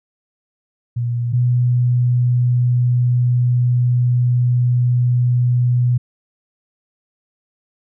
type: tone pair in turn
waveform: sine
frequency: 119.7 / 122.99 Hz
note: A#2 / B2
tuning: +46 / -7 cents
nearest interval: unison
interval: 47 cents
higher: second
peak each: -17 / -12 dBFS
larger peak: second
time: 0.96-1.33 / 1.33-5.98 s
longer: second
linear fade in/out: 10 ms
effects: none